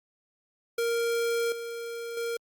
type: tone with level steps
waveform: square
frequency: 466.2 Hz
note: A#4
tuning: in tune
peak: -26 / -35 / -30 dBFS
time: 0.78-2.37 s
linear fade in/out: 5 ms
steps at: 1.52 / 2.17 s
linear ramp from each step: 2 ms
effects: Opus 48 kbps